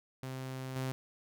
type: tone with level steps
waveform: sawtooth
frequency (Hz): 130.81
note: C3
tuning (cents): 0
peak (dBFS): -35 / -30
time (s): 0.23-0.92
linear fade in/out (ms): 0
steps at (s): 0.76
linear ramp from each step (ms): 2
effects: none